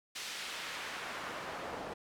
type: noise with band-pass filter sweep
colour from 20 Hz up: pink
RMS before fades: -42 dBFS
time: 0.15-1.94 s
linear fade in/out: 10 ms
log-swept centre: 4100 to 600 Hz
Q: 0.8
effects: none